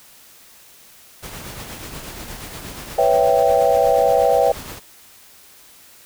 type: noise with tremolo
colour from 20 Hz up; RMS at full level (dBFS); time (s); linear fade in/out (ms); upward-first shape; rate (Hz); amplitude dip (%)
pink; -32; 1.22-4.8; 20; triangle; 8.4; 45
type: chord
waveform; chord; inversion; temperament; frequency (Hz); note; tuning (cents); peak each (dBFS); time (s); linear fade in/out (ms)
sine; C# half-diminished seventh; third; equal; 493.9 / 554.4 / 659.3 / 784; B4 / C#5 / E5 / G5; 0 / 0 / 0 / 0; -18; 2.98-4.52; 5
effects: white hiss -47 dBFS RMS until 6.05 s